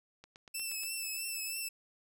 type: click train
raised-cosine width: 0.2 ms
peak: -34 dBFS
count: 6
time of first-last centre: 0.24-0.835 s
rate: 8.41 Hz
type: tone with vibrato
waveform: 10% pulse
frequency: 2637 Hz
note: E7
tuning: in tune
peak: -28 dBFS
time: 0.54-1.69 s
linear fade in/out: 10 ms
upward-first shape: triangle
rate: 3.1 Hz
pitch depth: 44 cents each way
effects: none